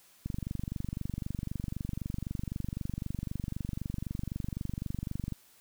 click train, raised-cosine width 5 ms, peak -22 dBFS, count 122, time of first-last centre 0.26-5.323 s, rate 23.9 Hz, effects white hiss -61 dBFS RMS until 5.6 s

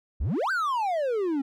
triangle exponential two-way sweep, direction up then down, 51.91 to 1592 to 263.8 Hz, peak -22 dBFS, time 0.2-1.42 s, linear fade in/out 10 ms, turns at 0.51 s, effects none

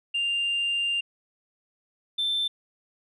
sine tone pair in turn, 2794 / 3550 Hz, F7 / A7, 0 / +15 cents, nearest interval major third, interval 415 cents, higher second, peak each -22 dBFS, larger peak neither, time 0.14-1.01 / 2.18-2.48 s, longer first, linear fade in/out 10 ms, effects tanh soft clip ceiling -21 dBFS

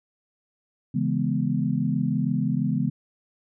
sine chord, C# minor seventh, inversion none, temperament equal, 138.59 / 164.81 / 207.7 / 246.9 Hz, C#3 / E3 / G#3 / B3, 0 / 0 / 0 / 0 cents, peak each -27 dBFS, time 0.94-2.9 s, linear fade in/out 10 ms, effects none

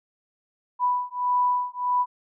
sine beating tone pair, 987.8 / 989.4 Hz, B5 / B5, 0 / +3 cents, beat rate 1.6 Hz, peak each -24 dBFS, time 0.79-2.06 s, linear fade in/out 50 ms, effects none

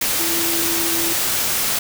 sine tone in noise, 334.3 Hz, E4, 24 cents sharp, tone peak -25 dBFS, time 0.19-1.13 s, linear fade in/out 5 ms, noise white, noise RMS -20 dBFS, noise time 0.01-1.79 s, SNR -8 dB, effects none

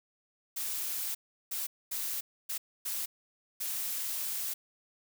blue noise bursts at uneven times, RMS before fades -35 dBFS, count 6, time 0.56-1.15 / 1.51-1.67 / 1.91-2.21 / 2.49-2.58 / 2.85-3.06 / 3.6-4.54 s, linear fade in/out 10 ms, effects none

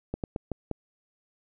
slowing click train, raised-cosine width 2 ms, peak -17 dBFS, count 5, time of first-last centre 0.14-0.713 s, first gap 98 ms, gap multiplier 1.26, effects none

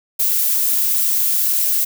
violet noise, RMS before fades -17 dBFS, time 0.19-1.85 s, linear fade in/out 10 ms, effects none

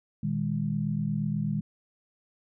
sine tone cluster, 118.6 / 156.2 / 204.6 Hz, A#2 / D#3 / G#3, +30 / +7 / -26 cents, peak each -34 / -29 / -30 dBFS, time 0.23-1.61 s, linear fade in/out 5 ms, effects none

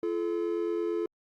triangle tone pair together, 342.2 / 431.1 Hz, F4 / A4, -35 / -35 cents, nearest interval major third, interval 400 cents, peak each -28 / -29 dBFS, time 0.03-1.06 s, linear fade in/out 2 ms, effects Opus 48 kbps

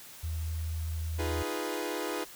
sine tone, 80.6 Hz, E2, 38 cents flat, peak -31 dBFS, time 0.23-1.43 s, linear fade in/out 10 ms
sawtooth chord, F half-diminished seventh, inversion third, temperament equal, 311.1 / 349.2 / 415.3 / 493.9 Hz, Eb4 / F4 / Ab4 / Cb5, 0 / 0 / 0 / 0 cents, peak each -34 dBFS, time 1.18-2.25 s, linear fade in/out 20 ms
effects white hiss -49 dBFS RMS until 2.35 s

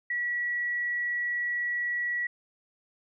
sine tone, 1934 Hz, B6, 37 cents flat, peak -27 dBFS, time 0.1-2.27 s, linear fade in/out 5 ms, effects none

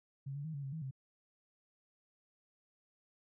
sine tone with pitch steps, 137.2 / 143.2 / 158.6 / 141.2 / 135.5 / 159.9 / 133.1 Hz, C#3 / D3 / D#3 / C#3 / C#3 / D#3 / C3, -17 / -43 / +33 / +32 / -39 / +48 / +30 cents, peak -39 dBFS, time 0.26-0.911 s, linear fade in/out 10 ms, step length 93 ms, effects none

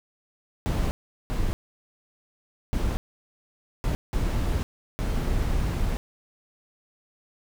brown noise bursts at uneven times, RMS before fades -25 dBFS, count 6, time 0.66-0.91 / 1.3-1.53 / 2.73-2.97 / 3.84-3.95 / 4.13-4.63 / 4.99-5.97 s, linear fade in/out 0 ms, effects none

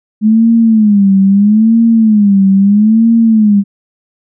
sine tone with vibrato, 210.9 Hz, G#3, 27 cents sharp, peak -4 dBFS, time 0.21-3.64 s, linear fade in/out 50 ms, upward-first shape sine, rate 0.77 Hz, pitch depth 150 cents each way, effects none

